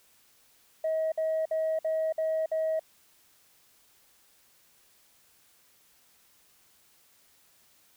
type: tone bursts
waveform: sine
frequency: 637 Hz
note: D#5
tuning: 41 cents sharp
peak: -24 dBFS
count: 6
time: 0.84-2.795 s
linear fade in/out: 5 ms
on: 280 ms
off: 55 ms
effects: tanh soft clip ceiling -23 dBFS + white hiss -63 dBFS RMS until 7.96 s

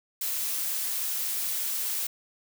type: noise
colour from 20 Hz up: blue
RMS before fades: -30 dBFS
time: 0.21-2.07 s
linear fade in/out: 5 ms
effects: none

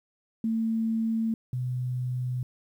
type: tone pair in turn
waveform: sine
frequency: 224.5 / 125.71 Hz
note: A3 / B2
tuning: +35 / +31 cents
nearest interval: minor seventh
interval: 1004 cents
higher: first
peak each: -24 / -27 dBFS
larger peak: first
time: 0.44-1.34 / 1.53-2.43 s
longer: neither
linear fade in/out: 2 ms
effects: 10-bit

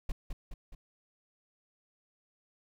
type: noise with echo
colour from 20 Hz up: brown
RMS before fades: -31 dBFS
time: 0.09-0.12 s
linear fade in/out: 5 ms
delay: 210 ms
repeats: 3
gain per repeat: -5 dB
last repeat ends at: 0.75 s
effects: none

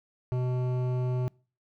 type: tone with hard clipping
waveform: sine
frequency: 125.8 Hz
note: B2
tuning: 32 cents sharp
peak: -28 dBFS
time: 0.32-1.28 s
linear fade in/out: 0 ms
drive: 13 dB
effects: noise-tail reverb RT60 0.4 s tail -26 dB re dry

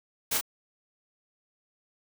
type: noise with echo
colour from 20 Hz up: white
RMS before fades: -28 dBFS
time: 0.31-0.38 s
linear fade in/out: 10 ms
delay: 32 ms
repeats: 1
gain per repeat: -2 dB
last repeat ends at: 0.412 s
effects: none

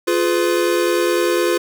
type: chord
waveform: square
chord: F diminished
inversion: none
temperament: just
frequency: 349.2 / 419.1 / 502.9 Hz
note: F4 / Ab4 / Cb5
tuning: 0 / +16 / +31 cents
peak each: -18 / -23 / -21 dBFS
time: 0.07-1.58 s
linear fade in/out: 10 ms
effects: none

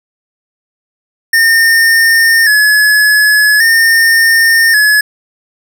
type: tone with vibrato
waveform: square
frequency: 1760 Hz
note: A6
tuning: in tune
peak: -6 dBFS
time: 1.33-5.01 s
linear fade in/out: 5 ms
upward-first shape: square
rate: 0.44 Hz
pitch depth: 59 cents each way
effects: none

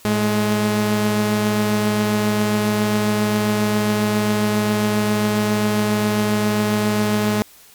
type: tone pair together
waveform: sawtooth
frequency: 108.9 / 210.4 Hz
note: A2 / G#3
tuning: -17 / +23 cents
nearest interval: major seventh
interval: 1140 cents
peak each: -20 / -13 dBFS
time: 0.05-7.42 s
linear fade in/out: 0 ms
effects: white hiss -47 dBFS RMS until 7.74 s + MP3 96 kbps

